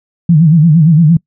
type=tone with vibrato; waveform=sine; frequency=160 Hz; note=D#3; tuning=49 cents sharp; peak=-3 dBFS; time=0.29-1.17 s; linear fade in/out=5 ms; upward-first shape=sine; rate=8.7 Hz; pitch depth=140 cents each way; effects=noise-tail reverb RT60 0.1 s tail -25 dB re dry